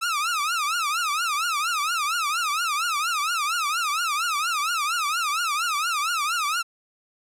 sawtooth tone with vibrato, 1283 Hz, E6, 47 cents flat, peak -19 dBFS, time 0.01-6.63 s, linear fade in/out 20 ms, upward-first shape triangle, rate 4.3 Hz, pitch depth 220 cents each way, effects low-pass 12000 Hz 12 dB/octave

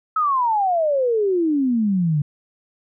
sine exponential sweep, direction down, 1305 to 142 Hz, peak -16 dBFS, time 0.16-2.22 s, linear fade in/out 5 ms, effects none

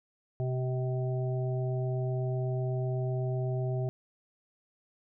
harmonic tone, 128 Hz, C3, 38 cents flat, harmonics 1 / 3 / 5 / 6, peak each -29 / -37 / -39 / -47 dBFS, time 0.4-3.89 s, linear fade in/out 0 ms, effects none

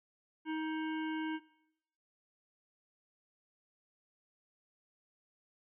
harmonic tone with a mistuned harmonic, 314.9 Hz, D#4, 21 cents sharp, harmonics 1 / 3 / 5 / 7 / 9 / 10, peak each -35 / -43 / -46 / -49 / -54 / -57 dBFS, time 0.45-1.4 s, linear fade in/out 50 ms, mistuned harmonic 10, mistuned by -24 cents, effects noise-tail reverb RT60 0.9 s tail -21 dB re dry

